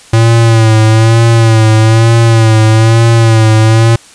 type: tone with vibrato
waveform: square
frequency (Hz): 112.6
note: A2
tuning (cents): +40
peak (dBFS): -4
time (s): 0.13-3.96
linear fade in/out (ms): 5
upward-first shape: sine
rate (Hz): 1.1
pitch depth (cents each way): 48
effects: white hiss -37 dBFS RMS until 4.14 s + resampled to 22050 Hz